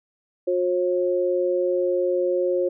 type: tone pair together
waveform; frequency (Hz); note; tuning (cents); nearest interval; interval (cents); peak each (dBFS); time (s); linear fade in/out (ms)
sine; 359.7 / 539; F#4 / C#5; -49 / -49; perfect fifth; 700; -22; 0.47-2.69; 10
effects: none